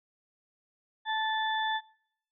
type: harmonic tone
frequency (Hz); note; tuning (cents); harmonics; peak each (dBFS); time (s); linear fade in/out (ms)
876; A5; -8; 1 / 2 / 4; -30 / -33 / -36; 1.05-1.81; 50
effects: noise-tail reverb RT60 0.7 s tail -22 dB re dry